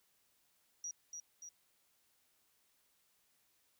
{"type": "tone with echo", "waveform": "sine", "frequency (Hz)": 5770, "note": "F#8", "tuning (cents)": -44, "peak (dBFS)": -40, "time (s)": [0.84, 0.91], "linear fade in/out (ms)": 2, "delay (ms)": 290, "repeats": 2, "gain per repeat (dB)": -4, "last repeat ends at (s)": 1.49, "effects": ["white hiss -75 dBFS RMS until 3.79 s"]}